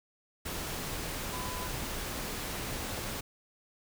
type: tone in noise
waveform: sine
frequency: 1004 Hz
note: B5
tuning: 28 cents sharp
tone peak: -41 dBFS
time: 1.32-1.68 s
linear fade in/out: 10 ms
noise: pink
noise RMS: -37 dBFS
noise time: 0.45-3.21 s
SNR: -7 dB
effects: none